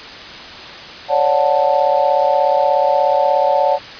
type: chord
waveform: sine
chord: D major seventh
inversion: third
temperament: just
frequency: 550.6 / 587.3 / 734.2 / 881 Hz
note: C#5 / D5 / F#5 / A5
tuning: -12 / 0 / -14 / +2 cents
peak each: -17 dBFS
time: 1.08-3.79 s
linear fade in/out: 50 ms
effects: white hiss -32 dBFS RMS until 3.99 s + resampled to 11025 Hz